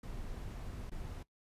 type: noise with dropouts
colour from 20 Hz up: brown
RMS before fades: -43 dBFS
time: 0.03-1.23 s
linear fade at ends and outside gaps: 5 ms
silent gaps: 0.898-0.916 s
effects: noise-tail reverb RT60 0.1 s tail -18 dB re dry + resampled to 32000 Hz